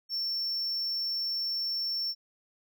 triangle tone, 5420 Hz, E8, 47 cents sharp, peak -28 dBFS, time 0.09-2.15 s, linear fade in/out 50 ms, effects none

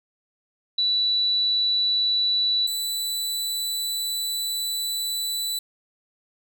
sine / sawtooth tone pair in turn, 3951 / 3974 Hz, B7 / B7, 0 / +10 cents, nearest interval unison, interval 10 cents, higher second, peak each -19 / -22 dBFS, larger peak first, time 0.78-2.67 / 2.67-5.59 s, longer second, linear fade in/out 5 ms, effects none

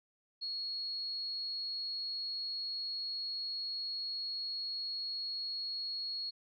sine tone, 4323 Hz, C#8, 44 cents flat, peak -36 dBFS, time 0.41-6.31 s, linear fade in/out 20 ms, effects none

